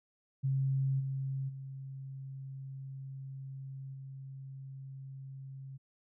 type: tone with level steps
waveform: sine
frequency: 134.8 Hz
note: C#3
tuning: 48 cents flat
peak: -28 / -33 / -41 / -43 dBFS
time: 0.43-5.78 s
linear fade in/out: 20 ms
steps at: 0.99 / 1.48 / 3.93 s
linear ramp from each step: 20 ms
effects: none